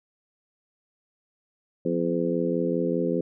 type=harmonic tone with a mistuned harmonic; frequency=85 Hz; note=F2; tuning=46 cents flat; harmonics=2 / 3 / 4 / 5 / 6; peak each=-29 / -29 / -29 / -29 / -29 dBFS; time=1.85-3.21 s; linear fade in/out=5 ms; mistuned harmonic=2; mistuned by=+55 cents; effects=none